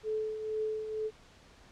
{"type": "tone with tremolo", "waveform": "sine", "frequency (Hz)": 433.6, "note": "A4", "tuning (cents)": -25, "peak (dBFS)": -29, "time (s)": [0.03, 1.11], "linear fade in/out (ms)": 50, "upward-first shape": "triangle", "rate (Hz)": 2.1, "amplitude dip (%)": 60, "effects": ["pink hiss -58 dBFS RMS until 1.71 s", "low-pass 6000 Hz 12 dB/octave"]}